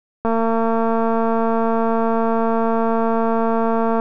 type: click train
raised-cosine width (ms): 1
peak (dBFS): -7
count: 852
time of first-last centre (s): 0.25-3.999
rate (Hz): 227
effects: none